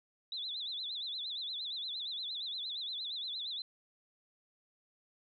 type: tone with vibrato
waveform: sine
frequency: 3729 Hz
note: A#7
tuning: in tune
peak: -37 dBFS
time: 0.32-3.62 s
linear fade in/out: 2 ms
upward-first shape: sine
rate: 8.6 Hz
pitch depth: 170 cents each way
effects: none